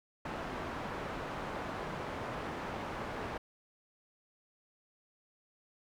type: low-pass noise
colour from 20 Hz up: white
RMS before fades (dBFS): -40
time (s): 0.25-3.38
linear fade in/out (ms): 5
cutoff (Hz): 1100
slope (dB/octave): 12
effects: none